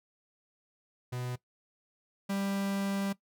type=tone pair in turn; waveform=45% pulse; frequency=124.5 / 197.27 Hz; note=B2 / G3; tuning=+14 / +11 cents; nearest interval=minor sixth; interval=797 cents; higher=second; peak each=-34 / -30 dBFS; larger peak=second; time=1.12-1.36 / 2.29-3.13 s; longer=second; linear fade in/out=10 ms; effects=noise-tail reverb RT60 0.1 s tail -18 dB re dry